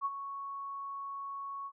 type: tone with ADSR envelope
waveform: sine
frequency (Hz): 1108.7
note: C#6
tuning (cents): 0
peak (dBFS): -28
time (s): 0.01-1.72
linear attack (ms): 43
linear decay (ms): 38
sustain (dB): -10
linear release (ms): 58
effects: none